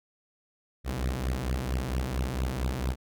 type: beating tone pair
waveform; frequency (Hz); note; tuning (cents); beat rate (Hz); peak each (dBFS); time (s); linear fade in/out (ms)
sawtooth; 61.74 / 66.14; B1 / C2; 0 / +19; 4.4; -27; 0.84-2.96; 50
effects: none